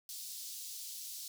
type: high-pass noise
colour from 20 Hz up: pink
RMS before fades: -45 dBFS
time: 0.09-1.28 s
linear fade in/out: 2 ms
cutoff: 4200 Hz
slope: 24 dB/octave
effects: none